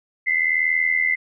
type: tone pair together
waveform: sine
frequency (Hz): 2012 / 2093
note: B6 / C7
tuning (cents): +32 / 0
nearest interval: minor second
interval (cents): 68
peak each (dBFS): -20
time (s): 0.26-1.16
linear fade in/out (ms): 20
effects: none